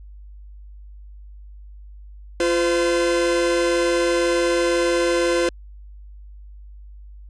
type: tone pair together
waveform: 45% pulse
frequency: 346 / 512 Hz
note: F4 / C5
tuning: -16 / -38 cents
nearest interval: perfect fifth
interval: 678 cents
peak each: -20 dBFS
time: 2.4-5.49 s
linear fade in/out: 2 ms
effects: added 50 Hz sine -38 dBFS peak until 7.29 s + resampled to 22050 Hz

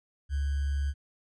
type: tone with sample-and-hold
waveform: sine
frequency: 70.4 Hz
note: C#2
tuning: 27 cents sharp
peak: -26 dBFS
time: 0.29-0.94 s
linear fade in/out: 50 ms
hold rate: 1575 Hz
effects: resampled to 22050 Hz

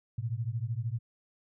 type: beating tone pair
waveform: sine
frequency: 110 / 123 Hz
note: A2 / B2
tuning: 0 / -7 cents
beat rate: 13 Hz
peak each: -33 / -34 dBFS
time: 0.18-0.99 s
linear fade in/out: 5 ms
effects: none

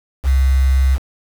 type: tone with quantisation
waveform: sine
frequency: 66.5 Hz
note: C2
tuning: 29 cents sharp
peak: -10 dBFS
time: 0.23-0.99 s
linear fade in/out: 50 ms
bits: 5
effects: none

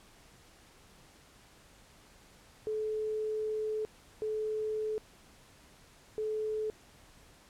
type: tone bursts at uneven times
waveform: sine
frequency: 431.7 Hz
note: A4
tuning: 33 cents flat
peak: -31 dBFS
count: 3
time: 2.67-3.85 / 4.22-4.98 / 6.18-6.7 s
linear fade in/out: 0 ms
effects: pink hiss -59 dBFS RMS until 7.49 s + low-pass 11000 Hz 12 dB/octave

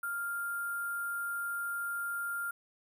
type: tone with sample-and-hold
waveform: sine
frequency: 1396.9 Hz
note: F6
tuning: in tune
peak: -33 dBFS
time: 0.03-2.51 s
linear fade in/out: 5 ms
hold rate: 11025 Hz
effects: none

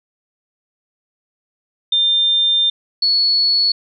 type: tone pair in turn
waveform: sine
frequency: 3600 / 4399 Hz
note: A7 / C#8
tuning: +39 / -14 cents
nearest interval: minor third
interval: 347 cents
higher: second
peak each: -12 dBFS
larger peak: neither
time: 1.92-2.7 / 3.02-3.72 s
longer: first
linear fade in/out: 5 ms
effects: none

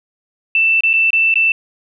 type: tone with dropouts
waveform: sine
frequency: 2663 Hz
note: E7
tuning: 17 cents sharp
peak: -10 dBFS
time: 0.55-1.52 s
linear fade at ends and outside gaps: 2 ms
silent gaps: 0.807-0.835 / 0.932-0.937 / 1.105-1.131 / 1.341-1.356 s
effects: none

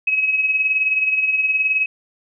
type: tone with tremolo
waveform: sine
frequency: 2556 Hz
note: D#7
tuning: 46 cents sharp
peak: -13 dBFS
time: 0.07-1.86 s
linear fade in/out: 5 ms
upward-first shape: sine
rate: 19 Hz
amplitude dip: 55%
effects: none

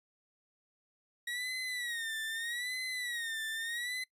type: tone with vibrato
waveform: 30% pulse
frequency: 1900 Hz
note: A#6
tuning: 33 cents sharp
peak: -33 dBFS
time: 1.27-4.04 s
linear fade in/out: 5 ms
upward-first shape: sine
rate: 0.8 Hz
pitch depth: 120 cents each way
effects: noise-tail reverb RT60 0.1 s tail -21 dB re dry + resampled to 32000 Hz

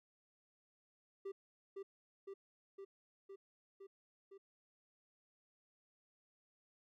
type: tone with echo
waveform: triangle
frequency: 392 Hz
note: G4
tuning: in tune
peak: -40 dBFS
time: 1.25-1.32 s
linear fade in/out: 10 ms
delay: 510 ms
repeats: 6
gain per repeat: -2 dB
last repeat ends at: 4.38 s
effects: none

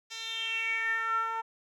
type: tone with band-pass filter sweep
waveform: 10% pulse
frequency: 451.6 Hz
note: A4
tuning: 45 cents sharp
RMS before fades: -32 dBFS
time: 0.1-1.42 s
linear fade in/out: 20 ms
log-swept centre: 4600 to 1000 Hz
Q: 6.8
effects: none

